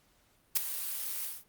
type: noise with ADSR envelope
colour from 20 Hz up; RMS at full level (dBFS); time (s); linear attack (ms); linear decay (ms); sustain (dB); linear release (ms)
blue; -22; 0.55-1.44; 20; 7; -14; 200
effects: pink hiss -68 dBFS RMS until 1.48 s + Opus 48 kbps